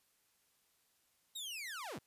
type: linear sweep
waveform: sawtooth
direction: down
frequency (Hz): 3857 to 73.8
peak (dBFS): -39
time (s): 1.35-1.99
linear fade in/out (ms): 10
effects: white hiss -75 dBFS RMS until 2.06 s + resampled to 32000 Hz